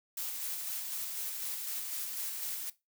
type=noise with tremolo; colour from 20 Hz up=blue; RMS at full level=-37 dBFS; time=0.17-2.7 s; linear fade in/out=5 ms; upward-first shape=square; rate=4 Hz; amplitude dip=25%; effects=noise-tail reverb RT60 0.2 s tail -17 dB re dry